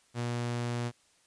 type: tone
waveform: sawtooth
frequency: 120 Hz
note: B2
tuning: 49 cents flat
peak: -27 dBFS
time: 0.14-0.92 s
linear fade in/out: 50 ms
effects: white hiss -66 dBFS RMS until 1.26 s + resampled to 22050 Hz